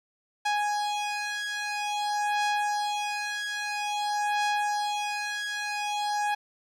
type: beating tone pair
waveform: sawtooth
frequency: 830 / 830.5 Hz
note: G#5 / G#5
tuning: -1 / 0 cents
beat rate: 0.5 Hz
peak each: -26 dBFS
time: 0.45-6.35 s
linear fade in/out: 10 ms
effects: low-pass 7000 Hz 12 dB/octave + 10-bit